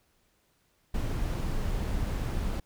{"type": "noise", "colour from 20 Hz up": "brown", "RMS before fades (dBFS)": -30, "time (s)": [0.94, 2.6], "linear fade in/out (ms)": 5, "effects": ["pink hiss -70 dBFS RMS until 2.65 s"]}